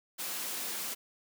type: high-pass noise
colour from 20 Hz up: white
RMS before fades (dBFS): -37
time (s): 0.18-0.95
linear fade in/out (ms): 20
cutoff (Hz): 170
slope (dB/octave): 24
effects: none